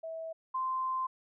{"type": "tone pair in turn", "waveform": "sine", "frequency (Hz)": [650, 1040.5], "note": ["E5", "C6"], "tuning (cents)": [-24, -10], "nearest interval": "minor sixth", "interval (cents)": 814, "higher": "second", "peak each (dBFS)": [-37, -30], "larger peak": "second", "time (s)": [[0.03, 0.33], [0.54, 1.07]], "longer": "second", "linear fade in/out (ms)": 10, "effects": []}